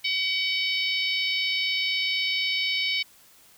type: harmonic tone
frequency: 756 Hz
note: F#5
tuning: 37 cents sharp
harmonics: 3 / 4 / 5 / 6 / 7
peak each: -27 / -29 / -31 / -33 / -34 dBFS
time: 0.04-3.03 s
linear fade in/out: 10 ms
effects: white hiss -55 dBFS RMS until 3.57 s